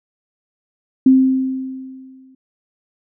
sine tone with exponential decay, 262.2 Hz, C4, 4 cents sharp, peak -5 dBFS, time 1.06-2.35 s, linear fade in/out 5 ms, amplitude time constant 280 ms, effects none

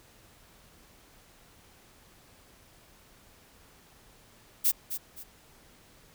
violet noise with echo, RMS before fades -23 dBFS, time 4.64-4.72 s, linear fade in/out 20 ms, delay 260 ms, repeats 2, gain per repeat -10 dB, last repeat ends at 5.24 s, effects pink hiss -58 dBFS RMS until 6.14 s

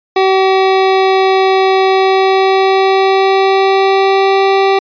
25% pulse tone with pitch glide, 381.5 to 389.1 Hz, G4 to G4, -47 to -13 cents, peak -4 dBFS, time 0.16-4.79 s, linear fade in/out 5 ms, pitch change +34 cents, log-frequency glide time 1.86-4.44 s, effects resampled to 11025 Hz

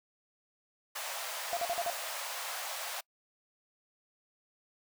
pink high-pass noise, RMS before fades -39 dBFS, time 0.95-3.01 s, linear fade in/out 10 ms, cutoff 570 Hz, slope 48 dB/octave
sine tone bursts, 691 Hz, F5, 19 cents flat, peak -30 dBFS, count 5, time 1.53-1.9 s, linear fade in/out 0 ms, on 38 ms, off 45 ms
effects noise-tail reverb RT60 0.1 s tail -26 dB re dry

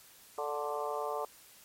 harmonic tone with a mistuned harmonic, 146.83 Hz, D3, in tune, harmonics 3 / 4 / 5 / 6 / 7 / 8, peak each -38 / -39 / -40 / -41 / -41 / -42 dBFS, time 0.38-1.25 s, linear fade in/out 2 ms, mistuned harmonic 7, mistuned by +32 cents, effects white hiss -57 dBFS RMS until 1.64 s + MP3 64 kbps

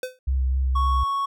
square tone with exponential decay, 509 Hz, C5, 48 cents flat, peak -24 dBFS, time 0.03-0.19 s, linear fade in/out 2 ms, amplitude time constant 34 ms
sine tone with vibrato, 65.41 Hz, C2, in tune, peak -19 dBFS, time 0.27-1.04 s, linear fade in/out 10 ms, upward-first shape sine, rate 3.9 Hz, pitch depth 25 cents each way
triangle tone, 1108.7 Hz, C#6, in tune, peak -20 dBFS, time 0.75-1.26 s, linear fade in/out 10 ms
effects none

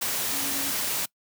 sine tone in noise, 277.2 Hz, C#4, in tune, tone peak -37 dBFS, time 0.32-0.71 s, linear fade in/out 10 ms, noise white, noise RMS -28 dBFS, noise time 0.01-1.06 s, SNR -12 dB, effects noise-tail reverb RT60 0.1 s tail -23 dB re dry + high-pass 80 Hz 12 dB/octave

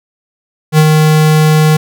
square tone with ADSR envelope, 154.9 Hz, D#3, 7 cents flat, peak -3 dBFS, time 0.72-1.77 s, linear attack 62 ms, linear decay 55 ms, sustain -3 dB, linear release 7 ms, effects none

